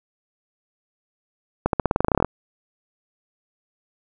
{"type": "accelerating click train", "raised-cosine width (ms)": 1, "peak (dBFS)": -4, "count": 15, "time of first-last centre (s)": [1.66, 2.246], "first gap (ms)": 72, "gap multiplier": 0.91, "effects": []}